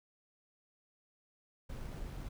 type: noise with sample-and-hold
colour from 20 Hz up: brown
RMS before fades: -43 dBFS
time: 1.69-2.29 s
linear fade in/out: 10 ms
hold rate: 7350 Hz
effects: none